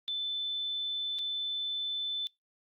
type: tone with dropouts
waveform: sine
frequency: 3520 Hz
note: A7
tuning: in tune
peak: -31 dBFS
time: 0.08-2.27 s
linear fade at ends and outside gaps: 0 ms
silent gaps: 1.187-1.191 s
effects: noise-tail reverb RT60 0.2 s tail -25 dB re dry + Opus 48 kbps